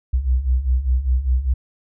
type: beating tone pair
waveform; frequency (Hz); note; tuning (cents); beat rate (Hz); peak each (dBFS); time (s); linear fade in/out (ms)
sine; 60.3 / 65.3; B1 / C2; -41 / -3; 5; -21 / -17; 0.13-1.54; 10
effects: none